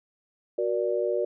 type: chord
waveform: sine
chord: Gb augmented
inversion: none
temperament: equal with one note detuned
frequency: 370 / 474.3 / 587.3 Hz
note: Gb4 / Bb4 / D5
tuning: 0 / +30 / 0 cents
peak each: -28 dBFS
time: 0.58-1.25 s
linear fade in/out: 5 ms
effects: none